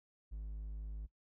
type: tone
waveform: triangle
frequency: 52.4 Hz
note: G#1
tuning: 16 cents sharp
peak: -39 dBFS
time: 0.31-1.07 s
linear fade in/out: 20 ms
effects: noise-tail reverb RT60 0.1 s tail -20 dB re dry